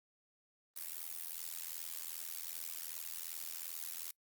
blue noise with amplitude modulation, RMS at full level -40 dBFS, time 0.76-4.11 s, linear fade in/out 5 ms, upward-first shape sine, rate 82.6 Hz, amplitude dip 90%, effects noise-tail reverb RT60 0.1 s tail -23 dB re dry + Opus 32 kbps

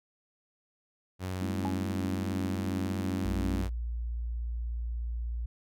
sawtooth tone with vibrato, 92.6 Hz, F#2, 2 cents sharp, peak -29 dBFS, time 1.19-3.7 s, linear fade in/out 50 ms, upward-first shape square, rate 18 Hz, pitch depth 16 cents each way
sine chord, A dominant seventh, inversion third, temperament just, 198 / 220 / 275 / 330 Hz, G3 / A3 / C#4 / E4, +18 / 0 / -14 / +2 cents, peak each -36 / -39 / -36 / -40 dBFS, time 1.41-3.63 s, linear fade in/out 5 ms
sine tone with exponential decay, 840 Hz, G#5, 19 cents sharp, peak -29 dBFS, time 1.65-1.78 s, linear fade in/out 0 ms, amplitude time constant 28 ms
sine tone, 58.27 Hz, A#1, in tune, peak -31 dBFS, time 3.25-5.46 s, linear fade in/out 5 ms
effects none

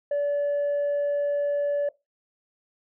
sine tone, 576 Hz, D5, 34 cents flat, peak -20 dBFS, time 0.11-1.89 s, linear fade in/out 5 ms, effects noise-tail reverb RT60 0.2 s tail -19 dB re dry + tanh soft clip ceiling -21 dBFS

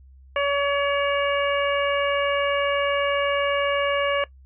harmonic tone, 566 Hz, C#5, 36 cents sharp, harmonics 1 / 2 / 3 / 4 / 5, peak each -22 / -26 / -28 / -30 / -31 dBFS, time 0.36-4.24 s, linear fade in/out 2 ms, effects noise-tail reverb RT60 0.1 s tail -19 dB re dry + added 66 Hz sine -46 dBFS peak until 4.45 s

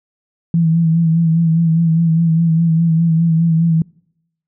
sine tone with vibrato, 164.6 Hz, E3, 2 cents flat, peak -10 dBFS, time 0.54-3.82 s, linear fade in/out 2 ms, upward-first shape sine, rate 4.9 Hz, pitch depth 42 cents each way, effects noise-tail reverb RT60 0.8 s tail -26 dB re dry

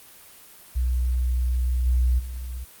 sine tone with level steps, 62.1 Hz, B1, 10 cents sharp, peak -20 / -17 / -29 dBFS, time 0.75-2.65 s, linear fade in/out 20 ms, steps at 1.85 / 2.18 s, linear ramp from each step 20 ms, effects white hiss -48 dBFS RMS until 2.8 s + Opus 32 kbps

